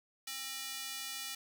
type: tone with high-pass filter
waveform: square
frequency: 266.8 Hz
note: C4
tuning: 34 cents sharp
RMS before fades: -42 dBFS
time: 0.27-1.35 s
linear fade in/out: 5 ms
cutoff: 3000 Hz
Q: 0.69
effects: none